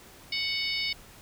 harmonic tone with a mistuned harmonic, 740 Hz, F#5, in tune, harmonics 3 / 4 / 5 / 6 / 7, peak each -32 / -36 / -35 / -34 / -35 dBFS, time 0.32-0.93 s, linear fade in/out 5 ms, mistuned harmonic 6, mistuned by +28 cents, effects pink hiss -51 dBFS RMS until 1.21 s

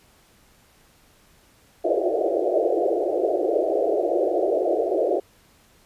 pink band-pass noise, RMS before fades -22 dBFS, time 1.84-5.2 s, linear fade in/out 10 ms, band 330 to 710 Hz, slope 96 dB/octave, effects pink hiss -57 dBFS RMS until 5.85 s + resampled to 32000 Hz

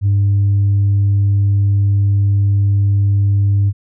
sine tone, 100 Hz, G2, 35 cents sharp, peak -8 dBFS, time 0.01-3.73 s, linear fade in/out 50 ms, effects tanh soft clip ceiling -8 dBFS

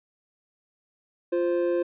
triangle tone pair together, 348.4 / 522 Hz, F4 / C5, -4 / -4 cents, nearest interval perfect fifth, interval 700 cents, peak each -22 / -24 dBFS, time 1.32-1.83 s, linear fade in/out 10 ms, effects resampled to 8000 Hz

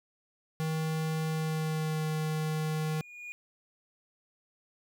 square tone with pitch glide, 158.3 to 155.94 Hz, D#3 to D#3, +30 to +4 cents, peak -30 dBFS, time 0.6-3.01 s, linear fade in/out 0 ms, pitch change -26 cents, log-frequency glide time 1.28-2.06 s
triangle tone with exponential growth, 2440 Hz, D#7, 34 cents flat, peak -36 dBFS, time 2.4-3.32 s, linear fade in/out 0 ms, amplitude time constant 200 ms
effects none

